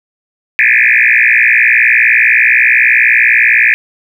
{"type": "tone with frequency modulation", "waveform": "sine", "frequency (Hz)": 2093, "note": "C7", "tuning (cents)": 0, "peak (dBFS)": -5, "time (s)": [0.59, 3.74], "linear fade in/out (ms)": 0, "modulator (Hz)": 59.7, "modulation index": 6.8, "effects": ["7-bit"]}